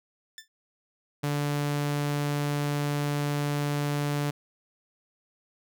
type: tone with exponential decay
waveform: 15% pulse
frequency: 1768 Hz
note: A6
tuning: 8 cents sharp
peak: -30 dBFS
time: 0.38-0.48 s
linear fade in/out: 1 ms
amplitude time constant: 21 ms
type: tone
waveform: sawtooth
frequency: 145.4 Hz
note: D3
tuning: 17 cents flat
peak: -22 dBFS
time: 1.23-4.31 s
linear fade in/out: 10 ms
effects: none